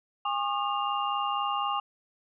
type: tone cluster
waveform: sine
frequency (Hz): 815 / 1087 / 1211 / 2805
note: G#5 / C#6 / D#6 / F7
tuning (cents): -33 / -34 / -47 / +7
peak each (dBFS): -31 / -32 / -31 / -37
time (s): 0.25-1.8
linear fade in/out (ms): 5
effects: none